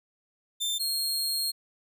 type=tone pair in turn; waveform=sawtooth; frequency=3574 / 4250 Hz; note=A7 / C8; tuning=+26 / +26 cents; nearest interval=minor third; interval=300 cents; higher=second; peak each=-24 dBFS; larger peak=neither; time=0.6-0.79 / 0.79-1.52 s; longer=second; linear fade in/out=20 ms; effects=none